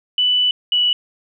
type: tone pair in turn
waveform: sine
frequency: 2980 / 2949 Hz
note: F#7 / F#7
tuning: +12 / -6 cents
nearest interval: unison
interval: 18 cents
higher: first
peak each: -13 / -13 dBFS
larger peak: neither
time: 0.18-0.51 / 0.72-0.93 s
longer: first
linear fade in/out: 2 ms
effects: none